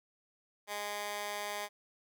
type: tone with high-pass filter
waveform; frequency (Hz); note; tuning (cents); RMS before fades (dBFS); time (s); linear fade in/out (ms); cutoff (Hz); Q
15% pulse; 206.2; G#3; -12; -39; 0.67-1.69; 50; 860; 0.87
effects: none